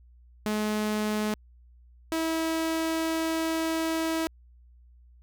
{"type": "tone pair in turn", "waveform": "sawtooth", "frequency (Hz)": [212.7, 324.1], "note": ["G#3", "E4"], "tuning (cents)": [42, -29], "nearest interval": "perfect fifth", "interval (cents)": 729, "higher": "second", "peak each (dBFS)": -22, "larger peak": "neither", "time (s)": [[0.46, 1.34], [2.12, 4.27]], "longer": "second", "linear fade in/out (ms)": 0, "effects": ["added 60 Hz sine -52 dBFS peak until 5.22 s"]}